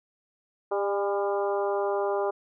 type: harmonic tone with a mistuned harmonic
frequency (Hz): 200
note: G3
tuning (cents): +35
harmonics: 2 / 3 / 4 / 5 / 6 / 7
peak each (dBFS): -27 / -30 / -32 / -36 / -37 / -43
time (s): 0.71-2.31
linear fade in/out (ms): 10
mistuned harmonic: 4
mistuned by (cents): +25
effects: none